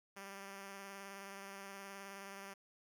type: tone with vibrato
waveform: 5% pulse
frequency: 196.8 Hz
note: G3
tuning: 7 cents sharp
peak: -37 dBFS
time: 0.16-2.54 s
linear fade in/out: 10 ms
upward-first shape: square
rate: 19 Hz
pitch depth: 16 cents each way
effects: none